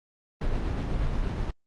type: noise with tremolo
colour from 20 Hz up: brown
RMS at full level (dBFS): -26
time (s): 0.41-1.51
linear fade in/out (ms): 5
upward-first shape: triangle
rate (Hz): 8.3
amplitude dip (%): 30
effects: low-pass 5000 Hz 12 dB/octave + Opus 32 kbps